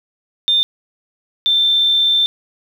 sine tone pair in turn, 3599 / 3562 Hz, A7 / A7, +38 / +21 cents, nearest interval unison, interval 17 cents, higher first, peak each -11 dBFS, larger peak neither, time 0.48-0.63 / 1.46-2.26 s, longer second, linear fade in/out 0 ms, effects 7-bit

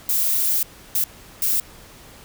violet noise bursts at uneven times, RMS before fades -20 dBFS, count 3, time 0.09-0.63 / 0.95-1.04 / 1.42-1.6 s, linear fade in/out 2 ms, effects pink hiss -45 dBFS RMS until 2.24 s

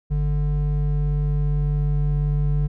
triangle tone pair together, 48.98 / 147.1 Hz, G1 / D3, -1 / +3 cents, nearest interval octave + perfect fifth, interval 1904 cents, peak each -19 dBFS, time 0.1-2.68 s, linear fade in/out 20 ms, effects none

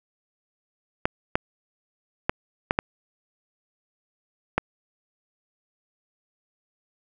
clicks, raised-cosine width 0.5 ms, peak -5 dBFS, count 6, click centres 1.055 / 1.355 / 2.295 / 2.709 / 2.789 / 4.58 s, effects none

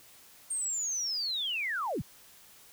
sine linear sweep, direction down, 8700 to 62 Hz, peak -30 dBFS, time 0.5-2.02 s, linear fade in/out 10 ms, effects white hiss -56 dBFS RMS until 2.72 s

